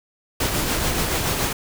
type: noise with tremolo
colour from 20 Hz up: pink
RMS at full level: -21 dBFS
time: 0.4-1.53 s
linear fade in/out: 5 ms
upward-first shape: sine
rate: 7 Hz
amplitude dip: 35%
effects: none

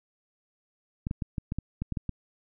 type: clicks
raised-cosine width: 5 ms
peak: -18 dBFS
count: 10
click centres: 1.069 / 1.111 / 1.222 / 1.382 / 1.521 / 1.586 / 1.82 / 1.923 / 1.972 / 2.093 s
effects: none

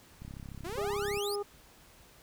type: click train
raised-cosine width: 5 ms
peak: -32 dBFS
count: 33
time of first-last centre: 0.22-1.172 s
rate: 33.6 Hz
type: exponential sweep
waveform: sawtooth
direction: up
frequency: 316.6 to 5380 Hz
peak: -34 dBFS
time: 0.64-1.36 s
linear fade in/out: 10 ms
type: harmonic tone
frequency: 407.8 Hz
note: G#4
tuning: 32 cents flat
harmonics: 1 / 2 / 3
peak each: -32 / -42 / -43 dBFS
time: 0.77-1.43 s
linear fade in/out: 10 ms
effects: pink hiss -58 dBFS RMS until 2.22 s

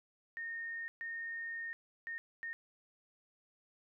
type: tone bursts at uneven times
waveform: sine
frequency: 1839 Hz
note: A#6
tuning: 24 cents flat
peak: -39 dBFS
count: 4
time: 0.37-0.88 / 1.01-1.73 / 2.07-2.18 / 2.43-2.53 s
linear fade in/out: 0 ms
effects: none

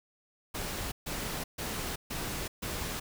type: noise bursts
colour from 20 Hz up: pink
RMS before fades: -36 dBFS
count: 5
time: 0.54-3 s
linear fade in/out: 10 ms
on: 380 ms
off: 140 ms
effects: none

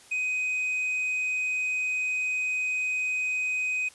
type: tone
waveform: triangle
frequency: 2508 Hz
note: D#7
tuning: 13 cents sharp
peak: -24 dBFS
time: 0.11-3.89 s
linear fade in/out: 10 ms
effects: white hiss -53 dBFS RMS until 3.94 s + resampled to 24000 Hz

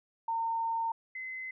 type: tone pair in turn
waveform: sine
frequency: 912 / 2047 Hz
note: A#5 / C7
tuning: -38 / -38 cents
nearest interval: octave + major second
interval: 1400 cents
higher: second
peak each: -29 / -37 dBFS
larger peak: first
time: 0.28-0.92 / 1.15-1.51 s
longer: first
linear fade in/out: 5 ms
effects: none

